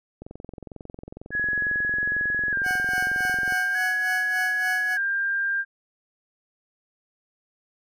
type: click train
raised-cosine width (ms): 2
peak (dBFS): -25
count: 74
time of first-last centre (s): 0.22-3.523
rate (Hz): 22.1
type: tone with vibrato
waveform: sine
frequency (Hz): 1636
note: G#6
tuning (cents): -26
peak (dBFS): -22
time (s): 1.31-5.65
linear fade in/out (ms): 50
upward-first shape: square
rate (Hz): 0.41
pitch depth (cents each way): 44
type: tone with tremolo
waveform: 20% pulse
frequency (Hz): 740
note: F#5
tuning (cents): 0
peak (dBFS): -22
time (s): 2.63-4.98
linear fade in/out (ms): 50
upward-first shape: sine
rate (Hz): 3.5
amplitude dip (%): 70
effects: none